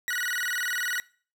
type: tone with vibrato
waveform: 40% pulse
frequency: 1678 Hz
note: G#6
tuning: 17 cents sharp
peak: -26 dBFS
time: 0.08-1 s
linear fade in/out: 0 ms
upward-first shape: square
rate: 20 Hz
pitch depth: 230 cents each way
effects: noise-tail reverb RT60 0.4 s tail -21 dB re dry